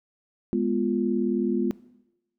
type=chord; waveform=sine; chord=F diminished; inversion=first; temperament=equal; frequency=207.7 / 246.9 / 349.2 Hz; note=Ab3 / Cb4 / F4; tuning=0 / 0 / 0 cents; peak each=-26 dBFS; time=0.53-1.71 s; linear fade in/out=0 ms; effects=noise-tail reverb RT60 0.9 s tail -19 dB re dry